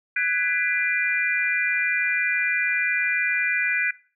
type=chord; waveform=sine; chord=G# half-diminished seventh; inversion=third; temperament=just; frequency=1495.1 / 1661.2 / 1993.5 / 2392 Hz; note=F#6 / G#6 / B6 / D7; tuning=+18 / 0 / +16 / +31 cents; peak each=-26 / -28 / -26 / -25 dBFS; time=0.16-3.91 s; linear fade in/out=5 ms; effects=noise-tail reverb RT60 0.4 s tail -20 dB re dry